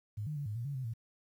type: tone with pitch steps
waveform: sine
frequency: 105 / 151.5 / 143.6 / 105.3 / 117.9 / 141.9 / 130.2 / 114 Hz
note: G#2 / D#3 / D3 / G#2 / A#2 / C#3 / C3 / A#2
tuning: +19 / -46 / -39 / +24 / +20 / +41 / -8 / -38 cents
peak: -35 dBFS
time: 0.17-0.938 s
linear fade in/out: 10 ms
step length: 96 ms
effects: 11-bit